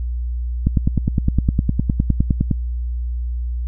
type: click train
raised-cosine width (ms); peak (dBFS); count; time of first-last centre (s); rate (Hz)
5; -3; 19; 0.67-2.512; 9.77
effects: added 60 Hz sine -20 dBFS peak until 3.67 s